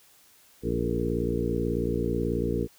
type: harmonic tone with a mistuned harmonic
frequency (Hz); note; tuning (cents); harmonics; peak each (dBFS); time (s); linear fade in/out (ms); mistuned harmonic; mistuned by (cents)
58.27; A#1; 0; 1 / 2 / 3 / 4 / 5 / 6 / 7 / 8; -33 / -33 / -33 / -33 / -33 / -33 / -33 / -33; 0.62-2.68; 50; 7; +44
effects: white hiss -58 dBFS RMS until 2.78 s